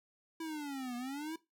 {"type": "linear two-way sweep", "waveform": "square", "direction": "down then up", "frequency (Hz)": [329.6, 238.6, 329.6], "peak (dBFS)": -39, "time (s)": [0.4, 1.36], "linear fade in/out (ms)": 5, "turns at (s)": 0.96, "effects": ["noise-tail reverb RT60 0.2 s tail -17 dB re dry"]}